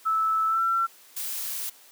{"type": "tone with pitch glide", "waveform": "sine", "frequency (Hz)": [1310, 1350.7], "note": ["E6", "E6"], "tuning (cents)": [-11, 42], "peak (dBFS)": -21, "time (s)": [0.05, 0.87], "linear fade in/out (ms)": 20, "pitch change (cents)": 53, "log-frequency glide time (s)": [0.47, 0.62]}
{"type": "noise", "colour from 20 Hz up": "blue", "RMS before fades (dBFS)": -32, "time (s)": [1.16, 1.7], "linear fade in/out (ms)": 10}
{"effects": ["white hiss -53 dBFS RMS until 1.91 s", "high-pass 300 Hz 12 dB/octave"]}